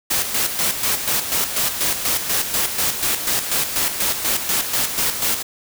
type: noise with tremolo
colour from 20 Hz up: white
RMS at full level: -19 dBFS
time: 0.1-5.43 s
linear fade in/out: 10 ms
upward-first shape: square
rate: 4.1 Hz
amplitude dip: 55%
effects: none